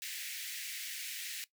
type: high-pass noise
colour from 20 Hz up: pink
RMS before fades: -42 dBFS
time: 0.02-1.44 s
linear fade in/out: 0 ms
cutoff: 1800 Hz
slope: 48 dB/octave
effects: noise-tail reverb RT60 0.1 s tail -17 dB re dry